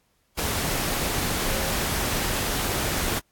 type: tone in noise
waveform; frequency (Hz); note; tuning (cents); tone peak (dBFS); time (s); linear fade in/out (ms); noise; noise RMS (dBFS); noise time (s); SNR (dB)
sine; 540; C#5; -45; -33; 1.5-1.72; 20; pink; -26; 0.37-3.2; -10
effects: pink hiss -68 dBFS RMS until 3.31 s + AAC 64 kbps